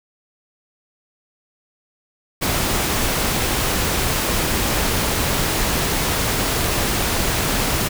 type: noise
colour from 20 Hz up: pink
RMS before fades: -20 dBFS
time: 2.41-7.89 s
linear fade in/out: 20 ms
effects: none